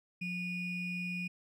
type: ring-modulated tone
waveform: triangle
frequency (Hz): 1318.5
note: E6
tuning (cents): 0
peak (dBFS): -30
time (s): 0.21-1.28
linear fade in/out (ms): 10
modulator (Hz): 1140
effects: none